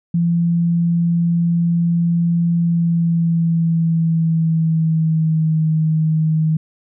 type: tone with pitch glide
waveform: sine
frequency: 170 to 157.7 Hz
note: F3 to D#3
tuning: -46 to +24 cents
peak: -13 dBFS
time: 0.14-6.57 s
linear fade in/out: 5 ms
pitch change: -130 cents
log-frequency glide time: 2.55-5.65 s
effects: none